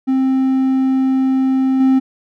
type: tone with level steps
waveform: triangle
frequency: 263.6 Hz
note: C4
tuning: 13 cents sharp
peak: -10 / -7 dBFS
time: 0.07-2 s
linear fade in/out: 20 ms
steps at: 1.8 s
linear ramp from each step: 5 ms
effects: none